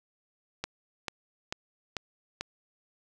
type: click train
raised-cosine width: 0.2 ms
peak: -15 dBFS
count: 5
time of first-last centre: 0.64-2.41 s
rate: 2.26 Hz
effects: none